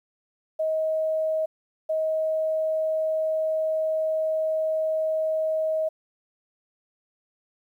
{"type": "tone pair in turn", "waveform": "sine", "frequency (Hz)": [632, 632], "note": ["D#5", "D#5"], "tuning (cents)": [27, 27], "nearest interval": "unison", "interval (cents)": 0, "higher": "neither", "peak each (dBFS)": -22, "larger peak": "neither", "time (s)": [[0.59, 1.46], [1.89, 5.89]], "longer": "second", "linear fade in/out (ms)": 10, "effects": ["10-bit"]}